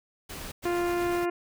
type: noise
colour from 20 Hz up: pink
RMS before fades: -39 dBFS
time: 0.29-0.52 s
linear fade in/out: 10 ms
type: noise with tremolo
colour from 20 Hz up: pink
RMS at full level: -39 dBFS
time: 0.62-1.26 s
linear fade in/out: 20 ms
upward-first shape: triangle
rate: 8.1 Hz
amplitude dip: 35%
type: harmonic tone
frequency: 349.2 Hz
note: F4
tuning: in tune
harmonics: 1 / 2 / 3 / 4 / 5 / 6 / 7 / 8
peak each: -26 / -33 / -37 / -39 / -42 / -45 / -45 / -49 dBFS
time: 0.65-1.3 s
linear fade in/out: 5 ms
effects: none